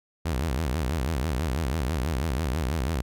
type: tone with vibrato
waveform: sawtooth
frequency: 71.5 Hz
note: D2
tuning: 46 cents flat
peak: -21 dBFS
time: 0.25-3.02 s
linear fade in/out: 10 ms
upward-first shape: sine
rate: 6.1 Hz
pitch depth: 290 cents each way
effects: none